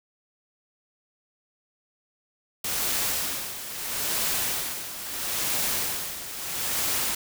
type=noise with tremolo; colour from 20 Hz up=white; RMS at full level=-26 dBFS; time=2.64-7.15 s; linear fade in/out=5 ms; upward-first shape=sine; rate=0.76 Hz; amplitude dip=70%; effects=none